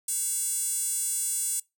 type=tone with high-pass filter; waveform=square; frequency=310 Hz; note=D#4; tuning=6 cents flat; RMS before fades=-29 dBFS; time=0.08-1.6 s; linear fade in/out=5 ms; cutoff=8600 Hz; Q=4; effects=noise-tail reverb RT60 0.2 s tail -23 dB re dry